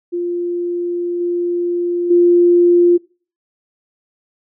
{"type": "tone with level steps", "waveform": "sine", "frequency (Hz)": 349.2, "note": "F4", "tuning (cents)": 0, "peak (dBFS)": [-17, -15, -7], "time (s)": [0.12, 2.98], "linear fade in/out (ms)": 20, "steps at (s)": [1.2, 2.1], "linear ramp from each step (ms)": 10, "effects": ["noise-tail reverb RT60 0.4 s tail -24 dB re dry"]}